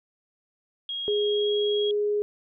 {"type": "tone with pitch glide", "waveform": "sine", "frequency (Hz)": [3275, 3300], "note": ["G#7", "G#7"], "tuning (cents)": [-25, -12], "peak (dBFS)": -29, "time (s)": [0.89, 1.91], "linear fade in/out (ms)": 2, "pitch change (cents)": 13, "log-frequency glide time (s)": [1.28, 1.55]}
{"type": "tone", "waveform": "sine", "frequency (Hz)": 415.3, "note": "G#4", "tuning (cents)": 0, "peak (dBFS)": -22, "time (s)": [1.08, 2.22], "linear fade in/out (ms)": 0}
{"effects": []}